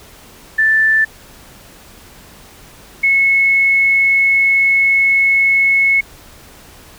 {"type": "tone pair in turn", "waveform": "sine", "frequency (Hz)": [1764, 2191], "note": ["A6", "C#7"], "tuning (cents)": [4, -21], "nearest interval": "major third", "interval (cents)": 375, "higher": "second", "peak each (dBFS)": -9, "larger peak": "neither", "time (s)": [[0.58, 1.05], [3.03, 6.01]], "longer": "second", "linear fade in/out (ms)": 10, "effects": ["pink hiss -41 dBFS RMS until 6.98 s"]}